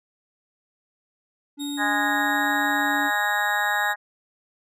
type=tone; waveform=triangle; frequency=287.2 Hz; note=D4; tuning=39 cents flat; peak=-26 dBFS; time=1.57-3.11 s; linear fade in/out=50 ms
type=tone with pitch glide; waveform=sawtooth; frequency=3729 to 3796 Hz; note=A#7 to A#7; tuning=0 to +31 cents; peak=-31 dBFS; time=1.59-3.94 s; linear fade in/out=20 ms; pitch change=+31 cents; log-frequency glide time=1.75-2.5 s
type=harmonic tone; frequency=206.8 Hz; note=G#3; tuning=7 cents flat; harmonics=3 / 4 / 5 / 6 / 7 / 8 / 9; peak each=-36 / -26 / -33 / -33 / -32 / -25 / -27 dBFS; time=1.77-3.96 s; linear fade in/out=50 ms
effects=none